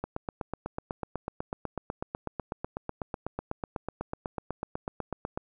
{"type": "click train", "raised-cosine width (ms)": 1, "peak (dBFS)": -18, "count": 44, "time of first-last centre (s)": [0.04, 5.375], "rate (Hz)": 8.06, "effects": []}